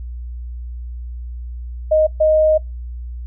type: tone bursts at uneven times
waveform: sine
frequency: 622 Hz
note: D#5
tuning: 1 cent flat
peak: -10 dBFS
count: 2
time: 1.91-2.07 / 2.2-2.58 s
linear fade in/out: 10 ms
effects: noise-tail reverb RT60 0.2 s tail -26 dB re dry + added 60 Hz sine -26 dBFS peak until 3.26 s

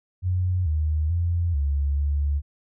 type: tone with pitch steps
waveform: sine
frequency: 91 / 77.2 / 85.9 / 70.7 / 71.9 Hz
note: F#2 / D#2 / F2 / C#2 / D2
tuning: -28 / -13 / -28 / +35 / -36 cents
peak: -20 dBFS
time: 0.22-2.42 s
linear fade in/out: 50 ms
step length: 440 ms
effects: none

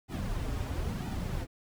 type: noise with flanger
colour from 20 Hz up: brown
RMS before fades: -34 dBFS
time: 0.08-1.47 s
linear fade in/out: 50 ms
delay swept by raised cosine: 1.8 to 6 ms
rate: 1 Hz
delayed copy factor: -0.7
effects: none

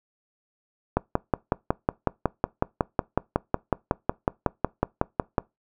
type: click train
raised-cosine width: 1 ms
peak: -6 dBFS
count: 25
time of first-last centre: 0.97-5.382 s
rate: 5.44 Hz
effects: noise-tail reverb RT60 0.2 s tail -23 dB re dry

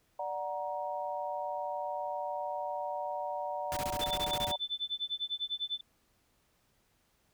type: chord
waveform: sine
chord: D augmented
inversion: none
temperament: equal with one note detuned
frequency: 587.3 / 740 / 939.9 Hz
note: D5 / F#5 / A#5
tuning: 0 / 0 / +14 cents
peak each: -38 dBFS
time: 0.19-4.56 s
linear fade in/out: 5 ms
type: noise bursts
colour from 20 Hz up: pink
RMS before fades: -38 dBFS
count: 12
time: 3.72-4.515 s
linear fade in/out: 0 ms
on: 47 ms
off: 21 ms
type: tone with tremolo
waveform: sine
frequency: 3520 Hz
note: A7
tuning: in tune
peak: -30 dBFS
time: 4.01-5.81 s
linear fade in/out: 5 ms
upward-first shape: sine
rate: 10 Hz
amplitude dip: 100%
effects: pink hiss -72 dBFS RMS until 7.33 s

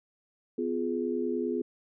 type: chord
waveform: sine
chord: F diminished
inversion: second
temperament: just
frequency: 251.4 / 349.2 / 419.1 Hz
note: Cb4 / F4 / Ab4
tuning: +31 / 0 / +16 cents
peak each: -32 dBFS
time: 0.58-1.62 s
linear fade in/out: 5 ms
effects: none

